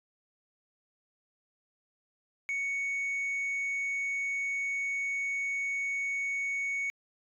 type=tone; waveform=sine; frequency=2225 Hz; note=C#7; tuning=6 cents sharp; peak=-27 dBFS; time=2.49-6.9 s; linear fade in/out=0 ms; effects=tanh soft clip ceiling -29 dBFS